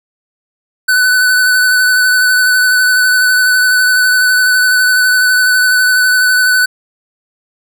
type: tone with vibrato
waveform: square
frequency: 1500 Hz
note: F#6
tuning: 23 cents sharp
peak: -8 dBFS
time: 0.88-6.66 s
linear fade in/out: 10 ms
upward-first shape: sine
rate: 12 Hz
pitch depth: 21 cents each way
effects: none